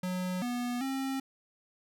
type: tone with pitch steps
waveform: square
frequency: 182.8 / 243.8 / 268 Hz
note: F#3 / B3 / C4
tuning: -21 / -22 / +42 cents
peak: -32 dBFS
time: 0.03-1.2 s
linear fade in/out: 5 ms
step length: 390 ms
effects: none